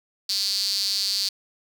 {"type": "tone with high-pass filter", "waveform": "sawtooth", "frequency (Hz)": 198.1, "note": "G3", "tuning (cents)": 18, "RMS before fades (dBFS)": -25, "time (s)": [0.29, 1.29], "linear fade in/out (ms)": 5, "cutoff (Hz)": 4500, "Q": 9.5, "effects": []}